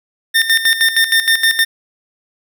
25% pulse tone with tremolo, 1812 Hz, A#6, 50 cents flat, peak -5 dBFS, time 0.34-1.65 s, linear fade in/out 20 ms, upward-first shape square, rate 6.4 Hz, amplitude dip 70%, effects none

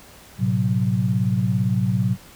sine chord, F# diminished, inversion first, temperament equal with one note detuned, 110 / 127.83 / 185 Hz, A2 / C3 / F#3, 0 / -40 / 0 cents, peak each -22 dBFS, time 0.38-2.17 s, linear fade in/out 50 ms, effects pink hiss -46 dBFS RMS until 2.35 s

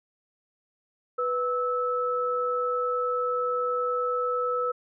sine tone pair together, 493.9 / 1305.3 Hz, B4 / E6, 0 / -17 cents, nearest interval octave + perfect fourth, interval 1683 cents, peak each -27 dBFS, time 1.18-4.72 s, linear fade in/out 10 ms, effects none

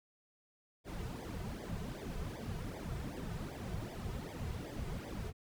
brown noise with flanger, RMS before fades -42 dBFS, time 0.84-5.33 s, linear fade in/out 50 ms, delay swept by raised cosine 0.71 to 3.71 ms, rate 2.6 Hz, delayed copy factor -0.95, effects none

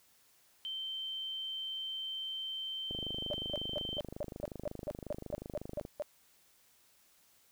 sine tone, 3111 Hz, G7, 14 cents flat, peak -37 dBFS, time 0.65-4 s, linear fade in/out 0 ms
click train, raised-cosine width 2 ms, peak -29 dBFS, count 76, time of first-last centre 2.91-5.851 s, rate 25.5 Hz
sine tone bursts, 595 Hz, D5, 22 cents sharp, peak -33 dBFS, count 13, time 3.31-6.022 s, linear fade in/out 0 ms, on 24 ms, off 200 ms
effects white hiss -67 dBFS RMS until 7.51 s

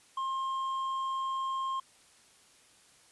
sine tone with hard clipping, 1064 Hz, C6, 29 cents sharp, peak -32 dBFS, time 0.17-1.8 s, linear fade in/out 5 ms, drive 4 dB, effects white hiss -61 dBFS RMS until 3.11 s + resampled to 24000 Hz

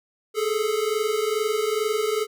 square tone pair together, 417.7 / 440 Hz, G#4 / A4, +10 / 0 cents, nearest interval minor second, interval 90 cents, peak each -26 / -25 dBFS, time 0.34-2.27 s, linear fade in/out 50 ms, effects none

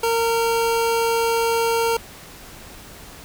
25% pulse tone, 460 Hz, A#4, 23 cents flat, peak -14 dBFS, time 0.03-1.97 s, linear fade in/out 5 ms, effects pink hiss -41 dBFS RMS until 3.24 s

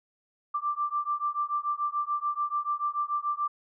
sine beating tone pair, 1174.7 / 1181.6 Hz, D6 / D6, 0 / +10 cents, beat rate 6.9 Hz, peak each -30 dBFS, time 0.54-3.48 s, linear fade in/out 10 ms, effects none

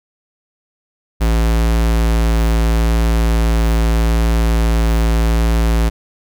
square tone, 56.2 Hz, A1, 37 cents sharp, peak -12 dBFS, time 1.2-5.9 s, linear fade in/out 20 ms, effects none

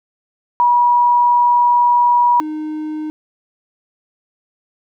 sine / triangle tone pair in turn, 966 / 308 Hz, B5 / D#4, -39 / -17 cents, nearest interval octave + minor sixth, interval 1978 cents, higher first, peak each -9 / -19 dBFS, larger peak first, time 0.6-2.4 / 2.4-3.1 s, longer first, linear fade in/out 0 ms, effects none

